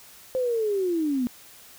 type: linear sweep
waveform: sine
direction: down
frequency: 523.3 to 237.3 Hz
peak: -22 dBFS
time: 0.35-1.27 s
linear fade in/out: 0 ms
effects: white hiss -49 dBFS RMS until 1.78 s